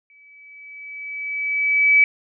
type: tone with exponential growth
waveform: sine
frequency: 2292 Hz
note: D7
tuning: 43 cents flat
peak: -9 dBFS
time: 0.1-2.04 s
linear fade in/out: 1 ms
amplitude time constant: 420 ms
effects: none